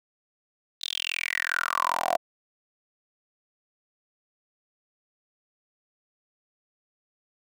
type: tone with high-pass filter sweep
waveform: 10% pulse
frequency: 42.5 Hz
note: F1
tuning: 46 cents flat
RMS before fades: -28 dBFS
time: 0.81-2.17 s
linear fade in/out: 10 ms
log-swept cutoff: 3900 to 680 Hz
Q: 8.6
effects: none